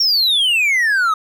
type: exponential sweep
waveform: triangle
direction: down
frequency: 5600 to 1245 Hz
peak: -11 dBFS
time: 0-1.14 s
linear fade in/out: 5 ms
effects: none